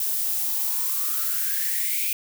violet noise with high-pass filter sweep, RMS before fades -25 dBFS, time 0-2.13 s, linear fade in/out 2 ms, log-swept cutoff 560 to 2500 Hz, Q 9, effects none

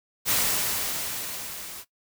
white noise with level ramp, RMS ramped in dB -22 to -40 dBFS, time 0.25-1.85 s, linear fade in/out 50 ms, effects noise-tail reverb RT60 0.1 s tail -17 dB re dry

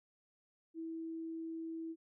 sine tone, 326.3 Hz, E4, 18 cents flat, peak -40 dBFS, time 0.74-1.96 s, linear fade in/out 50 ms, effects none

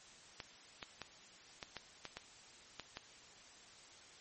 clicks, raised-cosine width 0.2 ms, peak -26 dBFS, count 9, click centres 0.402 / 0.828 / 1.017 / 1.628 / 1.767 / 2.053 / 2.17 / 2.797 / 2.971 s, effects white hiss -59 dBFS RMS until 4.2 s + MP3 32 kbps

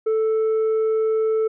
sine tone with tanh clipping, 440 Hz, A4, in tune, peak -18 dBFS, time 0.06-1.48 s, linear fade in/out 10 ms, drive 3 dB, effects none

